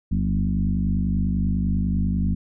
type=tone with frequency modulation; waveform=sine; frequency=127.1 Hz; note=C3; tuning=50 cents flat; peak=-19 dBFS; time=0.11-2.35 s; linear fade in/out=10 ms; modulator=50.1 Hz; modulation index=2.1; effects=none